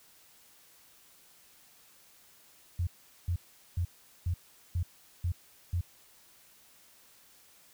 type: tone bursts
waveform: sine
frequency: 87.31 Hz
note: F2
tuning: in tune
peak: -27 dBFS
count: 7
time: 2.79-5.81 s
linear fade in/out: 5 ms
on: 80 ms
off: 410 ms
effects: white hiss -60 dBFS RMS until 7.73 s